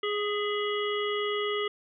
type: harmonic tone with a mistuned harmonic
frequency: 415.5 Hz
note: G#4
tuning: 1 cent sharp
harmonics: 1 / 3 / 5 / 7 / 8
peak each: -29 / -34 / -36 / -37 / -38 dBFS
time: 0.03-1.68 s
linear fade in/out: 5 ms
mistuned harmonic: 5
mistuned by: -48 cents
effects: none